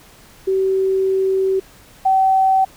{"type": "tone pair in turn", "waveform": "sine", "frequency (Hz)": [382.6, 765.2], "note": ["G4", "G5"], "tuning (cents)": [-42, -42], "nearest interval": "octave", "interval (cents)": 1200, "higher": "second", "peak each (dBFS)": [-14, -11], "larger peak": "second", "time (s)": [[0.47, 1.6], [2.05, 2.65]], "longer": "first", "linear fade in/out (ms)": 10, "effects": ["pink hiss -46 dBFS RMS until 2.76 s"]}